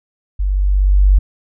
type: tone with level ramp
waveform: sine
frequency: 48.28 Hz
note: G1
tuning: 26 cents flat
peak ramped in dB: -14 to -5 dBFS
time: 0.39-1.19 s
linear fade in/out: 10 ms
effects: none